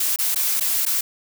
blue noise with dropouts, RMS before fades -21 dBFS, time 0-1.01 s, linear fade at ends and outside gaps 5 ms, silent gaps 0.161-0.187 / 0.347-0.358 / 0.599-0.607 / 0.853-0.863 s, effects none

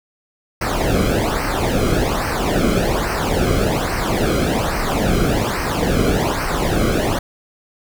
brown noise with flanger, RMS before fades -18 dBFS, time 0.61-7.19 s, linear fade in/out 5 ms, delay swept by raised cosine 0.28 to 1.12 ms, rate 1.2 Hz, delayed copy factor -0.8, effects none

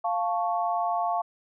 sine chord, F augmented, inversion none, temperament equal, 698.5 / 880 / 1108.7 Hz, F5 / A5 / C#6, 0 / 0 / 0 cents, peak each -26 / -30 / -31 dBFS, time 0.04-1.22 s, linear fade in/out 10 ms, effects none

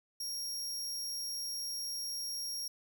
sawtooth tone, 5588 Hz, F8, in tune, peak -34 dBFS, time 0.2-2.68 s, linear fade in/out 5 ms, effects none

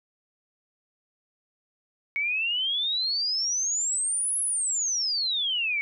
sine exponential two-way sweep, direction up then down, 2217 to 10870 to 2217 Hz, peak -24 dBFS, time 2.16-5.81 s, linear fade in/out 0 ms, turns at 4.4 s, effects none

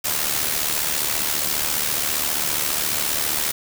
white noise with amplitude modulation, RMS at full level -20 dBFS, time 0.04-3.52 s, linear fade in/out 10 ms, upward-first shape sine, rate 74.8 Hz, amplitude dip 60%, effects none

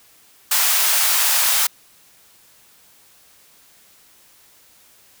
white high-pass noise, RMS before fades -17 dBFS, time 0.51-1.67 s, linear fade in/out 5 ms, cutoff 690 Hz, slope 24 dB/octave, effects white hiss -52 dBFS RMS until 5.2 s

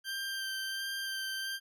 20% pulse tone with vibrato, 1573 Hz, G6, 6 cents sharp, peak -30 dBFS, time 0.04-1.6 s, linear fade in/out 50 ms, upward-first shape sine, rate 1.4 Hz, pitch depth 14 cents each way, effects none

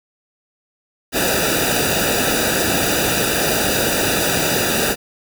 pink noise with comb filter, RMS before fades -18 dBFS, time 1.12-4.96 s, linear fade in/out 50 ms, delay 0.93 ms, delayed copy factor -1, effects none

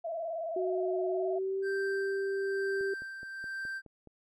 sine tone with vibrato, 659.3 Hz, E5, in tune, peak -33 dBFS, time 0.04-1.39 s, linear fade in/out 10 ms, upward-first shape square, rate 19 Hz, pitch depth 53 cents each way
sine tone with pitch glide, 370 to 391.5 Hz, F#4 to G4, 0 to -2 cents, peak -30 dBFS, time 0.56-2.94 s, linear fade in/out 5 ms, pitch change +98 cents, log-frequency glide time 1.09-1.69 s
triangle tone with tremolo, 1568 Hz, G6, in tune, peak -33 dBFS, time 1.62-3.82 s, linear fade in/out 50 ms, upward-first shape sine, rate 1.1 Hz, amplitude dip 50%
click train, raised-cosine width 2 ms, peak -38 dBFS, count 7, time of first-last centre 2.81-4.073 s, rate 4.75 Hz
effects none

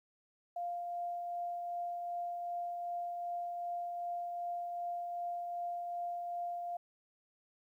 sine tone with tremolo, 698.5 Hz, F5, in tune, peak -35 dBFS, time 0.56-6.77 s, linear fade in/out 5 ms, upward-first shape triangle, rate 2.6 Hz, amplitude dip 30%, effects 12-bit

